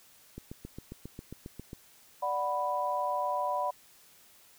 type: click train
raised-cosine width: 3 ms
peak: -28 dBFS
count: 11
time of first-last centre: 0.38-1.731 s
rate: 7.4 Hz
type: chord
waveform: sine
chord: B minor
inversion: first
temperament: equal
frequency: 587.3 / 740 / 987.8 Hz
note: D5 / F#5 / B5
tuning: 0 / 0 / 0 cents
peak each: -34 / -34 / -31 dBFS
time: 2.22-3.71 s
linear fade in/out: 10 ms
effects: white hiss -59 dBFS RMS until 4.58 s